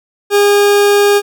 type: tone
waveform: 40% pulse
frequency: 407.6 Hz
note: G#4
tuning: 32 cents flat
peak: -6 dBFS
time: 0.3-1.22 s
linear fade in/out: 50 ms
effects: none